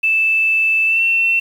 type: tone with pitch glide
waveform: sine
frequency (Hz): 2637 to 2699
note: E7 to E7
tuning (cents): 0 to +40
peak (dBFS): -12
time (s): 0.03-1.4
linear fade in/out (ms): 10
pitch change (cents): +40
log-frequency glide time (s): 0.86-1.02
effects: 7-bit